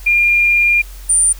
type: tone pair in turn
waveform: sine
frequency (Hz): 2406 / 9084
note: D7 / C#9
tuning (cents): +41 / +41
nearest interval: octave + major seventh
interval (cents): 2300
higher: second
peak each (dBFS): -9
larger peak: neither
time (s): 0.06-0.82 / 1.09-1.33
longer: first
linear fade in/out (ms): 10
effects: added 45 Hz sine -30 dBFS peak until 1.39 s + white hiss -41 dBFS RMS until 1.39 s

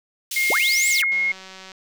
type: high-pass noise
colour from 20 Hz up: pink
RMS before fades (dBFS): -28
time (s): 0.31-1.02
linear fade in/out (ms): 5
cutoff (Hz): 2900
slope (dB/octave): 24
type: tone with pitch glide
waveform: sine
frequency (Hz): 2134 to 2156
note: C7 to C#7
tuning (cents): +34 to -49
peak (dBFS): -18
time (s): 0.36-1.32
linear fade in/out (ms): 5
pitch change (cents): +17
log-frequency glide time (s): 0.76-1.11
type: linear two-way sweep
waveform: sine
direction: up then down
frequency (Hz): 280 to 8100 to 1181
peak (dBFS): -21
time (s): 0.5-1.04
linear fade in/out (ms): 2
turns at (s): 0.89
type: click train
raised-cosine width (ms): 0.2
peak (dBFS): -23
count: 114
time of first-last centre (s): 1.12-1.718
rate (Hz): 189
effects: none

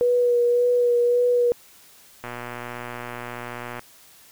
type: tone with vibrato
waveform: sine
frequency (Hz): 484.7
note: B4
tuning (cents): -32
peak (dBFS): -16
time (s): 0.01-1.52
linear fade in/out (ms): 0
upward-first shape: sine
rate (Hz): 1.8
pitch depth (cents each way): 19
type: click train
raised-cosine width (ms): 0.5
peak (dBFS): -18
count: 189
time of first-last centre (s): 2.24-3.794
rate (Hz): 121
effects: white hiss -51 dBFS RMS until 4.31 s

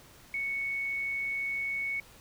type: tone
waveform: sine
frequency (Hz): 2217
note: C#7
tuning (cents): 0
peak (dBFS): -30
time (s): 0.34-2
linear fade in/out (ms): 2
effects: pink hiss -55 dBFS RMS until 2.2 s

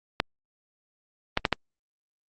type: clicks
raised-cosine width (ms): 0.3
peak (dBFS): -5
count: 4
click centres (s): 0.201 / 1.374 / 1.452 / 1.527
effects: Opus 48 kbps

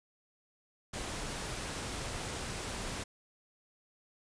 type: noise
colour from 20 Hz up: pink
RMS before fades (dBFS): -39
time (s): 0.93-3.04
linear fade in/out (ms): 10
effects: resampled to 22050 Hz

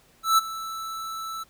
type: tone with ADSR envelope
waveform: square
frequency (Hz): 1318.5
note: E6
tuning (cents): 0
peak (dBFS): -15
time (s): 0.23-1.44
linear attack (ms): 150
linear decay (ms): 19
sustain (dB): -17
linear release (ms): 15
effects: pink hiss -59 dBFS RMS until 1.49 s

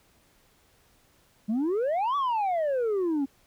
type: exponential two-way sweep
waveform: sine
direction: up then down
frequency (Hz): 203.2 to 1166 to 265.4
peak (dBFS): -21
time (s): 1.48-3.26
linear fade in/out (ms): 20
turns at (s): 2.16
effects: tanh soft clip ceiling -23 dBFS + pink hiss -63 dBFS RMS until 3.46 s

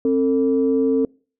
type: tone pair together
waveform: sine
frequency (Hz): 266.3 / 448.7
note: C4 / A4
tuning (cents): +31 / +34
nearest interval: major sixth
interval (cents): 903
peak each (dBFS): -17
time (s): 0.05-1.05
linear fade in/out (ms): 2
effects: noise-tail reverb RT60 0.4 s tail -26 dB re dry + tanh soft clip ceiling -8 dBFS

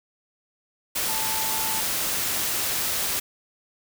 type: tone in noise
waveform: sine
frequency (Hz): 880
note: A5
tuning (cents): 0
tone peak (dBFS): -32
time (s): 1.08-1.81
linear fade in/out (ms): 10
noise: white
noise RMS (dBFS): -26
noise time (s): 0.95-3.2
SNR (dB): -9
effects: none

